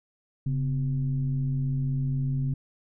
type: tone with frequency modulation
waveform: sine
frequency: 136.8 Hz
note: C#3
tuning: 23 cents flat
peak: -24 dBFS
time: 0.46-2.54 s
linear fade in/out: 5 ms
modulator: 115 Hz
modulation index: 0.51
effects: none